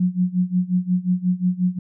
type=tone with tremolo; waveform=sine; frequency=181.1 Hz; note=F#3; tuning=37 cents flat; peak=-14 dBFS; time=0-1.79 s; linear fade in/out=5 ms; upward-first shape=sine; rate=5.6 Hz; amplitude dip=90%; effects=none